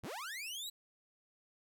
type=linear sweep; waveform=sawtooth; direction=up; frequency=48.35 to 4023 Hz; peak=-38 dBFS; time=0.03-0.7 s; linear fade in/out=10 ms; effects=none